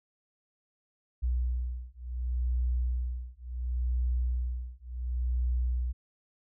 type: beating tone pair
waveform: sine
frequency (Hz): 61.1 / 61.8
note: B1 / B1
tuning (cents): -18 / +2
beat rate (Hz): 0.7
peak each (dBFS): -31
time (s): 1.22-5.93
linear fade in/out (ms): 20
effects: none